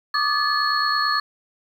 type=tone cluster; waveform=sine; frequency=1154 / 1223 / 1725 / 4334 Hz; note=D6 / D#6 / A6 / C#8; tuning=-31 / -30 / -35 / -40 cents; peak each=-24 dBFS; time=0.14-1.2 s; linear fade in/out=5 ms; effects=8-bit